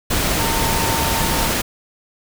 sine tone in noise, 910 Hz, A#5, 42 cents flat, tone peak -24 dBFS, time 0.39-1.47 s, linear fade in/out 10 ms, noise pink, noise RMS -19 dBFS, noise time 0.1-1.62 s, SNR -8 dB, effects none

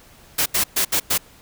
white noise bursts at uneven times, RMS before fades -19 dBFS, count 5, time 0.38-0.46 / 0.54-0.64 / 0.76-0.85 / 0.92-1 / 1.1-1.18 s, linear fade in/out 10 ms, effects pink hiss -49 dBFS RMS until 1.41 s

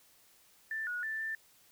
sine tone with pitch steps, 1772 / 1455 / 1766 / 1778 Hz, A6 / F#6 / A6 / A6, +12 / -29 / +6 / +18 cents, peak -34 dBFS, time 0.71-1.35 s, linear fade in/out 2 ms, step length 160 ms, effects white hiss -64 dBFS RMS until 1.71 s

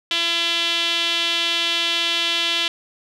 sawtooth tone with band-pass filter, 338.1 Hz, E4, 44 cents sharp, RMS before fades -21 dBFS, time 0.11-2.68 s, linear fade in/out 2 ms, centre 3300 Hz, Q 4.2, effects none

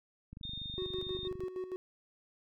click train, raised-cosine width 5 ms, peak -34 dBFS, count 28, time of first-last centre 0.33-1.437 s, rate 24.4 Hz
sine tone, 3655 Hz, A#7, 35 cents flat, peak -40 dBFS, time 0.43-1.28 s, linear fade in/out 5 ms
triangle tone with tremolo, 370 Hz, F#4, in tune, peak -33 dBFS, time 0.78-1.76 s, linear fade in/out 0 ms, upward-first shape square, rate 6.4 Hz, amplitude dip 65%
effects none

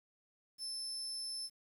35% pulse tone, 5274 Hz, E8, in tune, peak -37 dBFS, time 0.58-1.5 s, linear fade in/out 50 ms, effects 11-bit

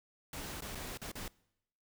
pink noise with dropouts, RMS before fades -43 dBFS, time 0.33-1.28 s, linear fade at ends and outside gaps 2 ms, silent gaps 0.607-0.621 / 0.749-0.753 / 0.974-1.016 / 1.117-1.154 s, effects noise-tail reverb RT60 0.8 s tail -23 dB re dry

